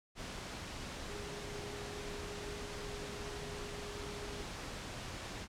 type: tone in noise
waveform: sine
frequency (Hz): 410.6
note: G#4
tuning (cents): -20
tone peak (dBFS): -47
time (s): 1.07-4.46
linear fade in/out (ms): 50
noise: pink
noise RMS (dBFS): -44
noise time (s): 0.15-5.48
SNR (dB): -6
effects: low-pass 7000 Hz 12 dB/octave